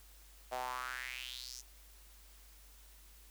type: tone with high-pass filter sweep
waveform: sawtooth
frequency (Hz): 126.5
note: B2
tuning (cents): +42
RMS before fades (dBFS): -43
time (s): 0.51-1.62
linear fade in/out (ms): 20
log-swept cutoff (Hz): 650 to 6300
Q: 4.4
effects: added 50 Hz sine -58 dBFS peak until 3.3 s + white hiss -62 dBFS RMS until 3.3 s